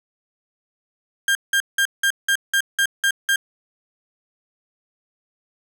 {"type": "tone bursts", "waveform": "35% pulse", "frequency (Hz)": 1600, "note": "G6", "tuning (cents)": 35, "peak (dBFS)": -14, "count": 9, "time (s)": [1.28, 3.359], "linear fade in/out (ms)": 2, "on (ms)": 71, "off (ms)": 180, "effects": []}